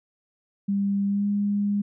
sine tone with pitch glide, 199.4 to 203.6 Hz, G3 to G#3, +30 to -34 cents, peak -21 dBFS, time 0.68-1.82 s, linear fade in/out 10 ms, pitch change +36 cents, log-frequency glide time 1.07-1.26 s, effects none

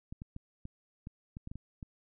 clicks, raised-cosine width 5 ms, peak -30 dBFS, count 10, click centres 0.125 / 0.219 / 0.364 / 0.654 / 1.071 / 1.369 / 1.474 / 1.515 / 1.556 / 1.828 s, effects none

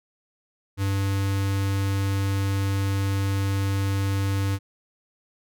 square tone with notch filter, 98 Hz, G2, in tune, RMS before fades -24 dBFS, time 0.77-4.59 s, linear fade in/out 50 ms, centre 640 Hz, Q 1.8, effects none

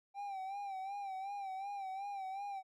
triangle tone with vibrato, 784 Hz, G5, in tune, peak -38 dBFS, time 0.14-2.63 s, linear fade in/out 50 ms, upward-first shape sine, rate 2.7 Hz, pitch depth 65 cents each way, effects none

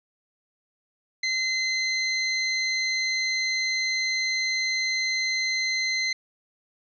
25% pulse tone, 2060 Hz, C7, 28 cents flat, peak -20 dBFS, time 1.23-6.13 s, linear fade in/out 5 ms, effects resampled to 16000 Hz

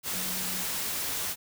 sine tone in noise, 185 Hz, F#3, in tune, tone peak -41 dBFS, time 0.11-0.66 s, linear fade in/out 50 ms, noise white, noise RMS -32 dBFS, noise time 0.03-1.36 s, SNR -12 dB, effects none

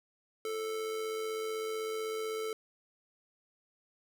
square tone with amplitude modulation, 440 Hz, A4, in tune, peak -33 dBFS, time 0.45-2.53 s, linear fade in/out 2 ms, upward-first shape sine, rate 95.9 Hz, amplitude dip 40%, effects none

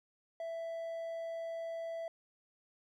triangle tone, 662 Hz, E5, 7 cents sharp, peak -36 dBFS, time 0.4-2.08 s, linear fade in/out 2 ms, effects none

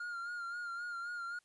triangle tone with vibrato, 1407 Hz, F6, 12 cents sharp, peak -37 dBFS, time 0-1.39 s, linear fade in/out 5 ms, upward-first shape sine, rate 3.8 Hz, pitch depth 41 cents each way, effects white hiss -74 dBFS RMS until 1.44 s + resampled to 24000 Hz

